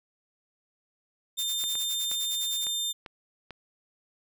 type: tone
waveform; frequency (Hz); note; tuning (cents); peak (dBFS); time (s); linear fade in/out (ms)
sawtooth; 3600; A7; +39; -25; 1.37-2.93; 20
type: noise with tremolo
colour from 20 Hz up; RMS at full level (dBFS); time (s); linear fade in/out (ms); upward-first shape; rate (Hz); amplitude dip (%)
blue; -37; 1.38-2.65; 10; sine; 9.7; 100
type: clicks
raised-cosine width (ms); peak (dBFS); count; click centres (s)
0.3; -25; 6; 1.639 / 1.754 / 2.115 / 2.668 / 3.062 / 3.507
effects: none